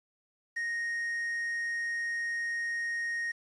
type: tone with quantisation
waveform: triangle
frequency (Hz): 1864.7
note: A#6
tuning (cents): 0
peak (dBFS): -29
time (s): 0.56-3.32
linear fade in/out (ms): 10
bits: 9
effects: resampled to 22050 Hz